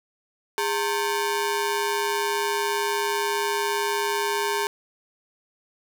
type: ring-modulated tone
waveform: sawtooth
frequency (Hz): 659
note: E5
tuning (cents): -1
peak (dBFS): -16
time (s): 0.58-4.67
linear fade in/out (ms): 0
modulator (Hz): 250
effects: none